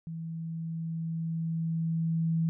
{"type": "tone with level ramp", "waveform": "sine", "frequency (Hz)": 163.7, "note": "E3", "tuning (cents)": -12, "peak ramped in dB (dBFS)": [-35, -24], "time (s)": [0.07, 2.49], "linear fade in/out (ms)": 0, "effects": []}